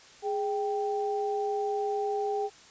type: tone pair together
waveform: sine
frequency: 415.3 / 784 Hz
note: G#4 / G5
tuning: 0 / 0 cents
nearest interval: major seventh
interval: 1100 cents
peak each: -29 / -31 dBFS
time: 0.22-2.5 s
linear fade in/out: 50 ms
effects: white hiss -53 dBFS RMS until 2.7 s + resampled to 16000 Hz